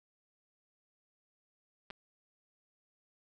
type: clicks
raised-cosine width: 0.3 ms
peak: -29 dBFS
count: 2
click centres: 1.903 / 1.908 s
effects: none